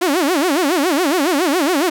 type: tone with vibrato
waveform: sawtooth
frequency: 320.2 Hz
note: D#4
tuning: 50 cents sharp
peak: -10 dBFS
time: 0.01-1.9 s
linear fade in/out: 10 ms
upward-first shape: sine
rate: 7.2 Hz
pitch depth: 280 cents each way
effects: none